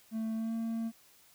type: tone with pitch glide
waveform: triangle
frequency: 222.1 to 226.9 Hz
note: A3 to A#3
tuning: +16 to -47 cents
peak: -30 dBFS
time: 0.11-0.92 s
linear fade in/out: 50 ms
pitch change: +37 cents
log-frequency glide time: 0.35-0.54 s
effects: white hiss -62 dBFS RMS until 1.34 s